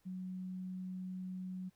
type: tone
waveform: sine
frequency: 184.9 Hz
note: F#3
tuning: 1 cent flat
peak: -40 dBFS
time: 0.05-1.7 s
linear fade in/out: 20 ms
effects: pink hiss -75 dBFS RMS until 1.75 s